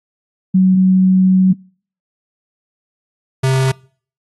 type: tone pair in turn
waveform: sine / square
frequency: 187 / 132.23 Hz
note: F#3 / C3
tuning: +19 / +19 cents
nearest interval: tritone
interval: 600 cents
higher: first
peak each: -7 / -12 dBFS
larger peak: first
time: 0.54-1.53 / 3.43-3.72 s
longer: first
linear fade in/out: 10 ms
effects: noise-tail reverb RT60 0.5 s tail -26 dB re dry + AAC 32 kbps